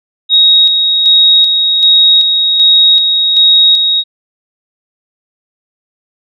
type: tone with tremolo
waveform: sine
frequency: 3775 Hz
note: A#7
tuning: 21 cents sharp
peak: -3 dBFS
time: 0.29-4.04 s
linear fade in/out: 50 ms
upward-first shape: square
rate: 1.3 Hz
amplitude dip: 40%
effects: none